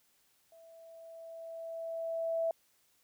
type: tone with level ramp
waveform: sine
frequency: 659 Hz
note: E5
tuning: 1 cent flat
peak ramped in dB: -55 to -28 dBFS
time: 0.52-2.51 s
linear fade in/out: 2 ms
effects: white hiss -71 dBFS RMS until 3.03 s